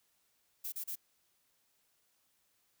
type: noise bursts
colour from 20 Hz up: violet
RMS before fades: -40 dBFS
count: 3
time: 0.64-0.957 s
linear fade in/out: 10 ms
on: 83 ms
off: 34 ms
effects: white hiss -75 dBFS RMS until 2.8 s